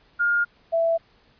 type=tone pair in turn; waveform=sine; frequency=1416 / 663.3 Hz; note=F6 / E5; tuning=+23 / +11 cents; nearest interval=octave + minor second; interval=1312 cents; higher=first; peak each=-18 dBFS; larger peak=neither; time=0.19-0.45 / 0.72-0.98 s; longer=neither; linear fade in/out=20 ms; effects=pink hiss -59 dBFS RMS until 1.39 s + resampled to 11025 Hz